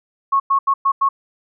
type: tone bursts at uneven times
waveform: sine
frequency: 1097 Hz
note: C#6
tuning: 18 cents flat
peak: -12 dBFS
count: 5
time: 0.32-0.4 / 0.5-0.59 / 0.67-0.74 / 0.85-0.92 / 1.01-1.09 s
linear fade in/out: 10 ms
effects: none